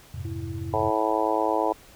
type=chord; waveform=sine; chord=F minor; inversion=none; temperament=equal; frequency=87.31 / 103.83 / 130.81 Hz; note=F2 / Ab2 / C3; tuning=0 / 0 / 0 cents; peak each=-34 / -35 / -36 dBFS; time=0.14-0.91 s; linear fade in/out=5 ms
type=tone; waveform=sine; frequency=330 Hz; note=E4; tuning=2 cents sharp; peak=-36 dBFS; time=0.25-0.83 s; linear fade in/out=0 ms
type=harmonic tone; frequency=109.1 Hz; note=A2; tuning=14 cents flat; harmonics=3 / 4 / 5 / 6 / 7 / 8 / 9; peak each=-29 / -29 / -29 / -29 / -29 / -29 / -29 dBFS; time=0.73-1.73 s; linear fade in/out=10 ms
effects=pink hiss -51 dBFS RMS until 1.95 s